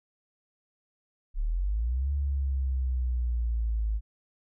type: linear two-way sweep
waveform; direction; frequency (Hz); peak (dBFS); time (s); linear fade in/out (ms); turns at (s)
sine; up then down; 32.7 to 71.4 to 52.4; -25; 1.34-4.01; 50; 2.12
effects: none